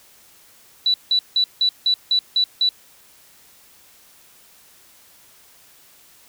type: tone bursts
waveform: sine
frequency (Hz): 3951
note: B7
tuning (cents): 0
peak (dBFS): -14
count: 8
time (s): 0.86-2.69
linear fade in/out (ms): 2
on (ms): 80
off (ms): 170
effects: white hiss -51 dBFS RMS until 6.28 s